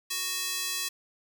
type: tone with high-pass filter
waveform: square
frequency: 370 Hz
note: F#4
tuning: in tune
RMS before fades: -32 dBFS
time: 0.1-0.89 s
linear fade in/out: 10 ms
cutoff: 3500 Hz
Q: 0.69
effects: none